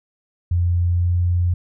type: tone with pitch glide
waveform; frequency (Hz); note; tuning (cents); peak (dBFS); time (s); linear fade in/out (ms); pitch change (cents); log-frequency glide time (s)
sine; 87.31 to 88.07; F2 to F2; 0 to +15; -15; 0.51-1.54; 5; +15; 0.88-1.14
effects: none